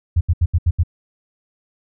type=tone bursts; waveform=sine; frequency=85.1 Hz; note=F2; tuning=44 cents flat; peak=-11 dBFS; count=6; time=0.16-0.835 s; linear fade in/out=10 ms; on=50 ms; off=75 ms; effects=none